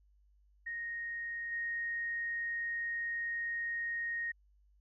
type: tone with level steps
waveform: sine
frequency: 1864.7 Hz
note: A#6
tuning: in tune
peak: -37 / -34 dBFS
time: 0.66-4.32 s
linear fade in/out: 10 ms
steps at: 1.51 s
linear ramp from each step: 20 ms
effects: added 50 Hz sine -64 dBFS peak until 4.8 s